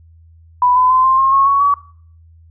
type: tone with pitch steps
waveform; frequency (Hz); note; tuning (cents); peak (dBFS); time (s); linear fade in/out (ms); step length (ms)
sine; 990 / 1009.6 / 1029.7 / 1050.1 / 1070.9 / 1092.1 / 1113.8 / 1135.9; B5 / B5 / C6 / C6 / C6 / C#6 / C#6 / C#6; +4 / +38 / -28 / +6 / +40 / -26 / +8 / +42; -9; 0.62-1.74; 2; 140
effects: noise-tail reverb RT60 0.5 s tail -19 dB re dry + added 82 Hz sine -42 dBFS peak until 2.5 s